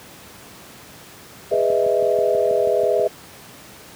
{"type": "chord", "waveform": "sine", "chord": "E major seventh", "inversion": "first", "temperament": "just", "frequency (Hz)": [412, 494.4, 618.1, 659.3], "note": ["G#4", "B4", "D#5", "E5"], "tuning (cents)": [-14, 2, -12, 0], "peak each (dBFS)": -21, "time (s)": [1.51, 3.08], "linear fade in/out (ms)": 10}
{"type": "click train", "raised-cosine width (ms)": 3, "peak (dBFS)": -23, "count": 10, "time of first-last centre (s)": [1.54, 2.996], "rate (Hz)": 6.18}
{"effects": ["pink hiss -42 dBFS RMS until 3.95 s", "high-pass 100 Hz 12 dB/octave"]}